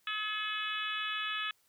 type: harmonic tone with a mistuned harmonic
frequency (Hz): 426.5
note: G#4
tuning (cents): +46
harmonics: 3 / 4 / 5 / 6 / 7 / 8 / 9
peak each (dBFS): -39 / -39 / -47 / -39 / -42 / -40 / -51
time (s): 0.07-1.51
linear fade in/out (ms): 2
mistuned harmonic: 5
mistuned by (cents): +19
effects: white hiss -71 dBFS RMS until 1.68 s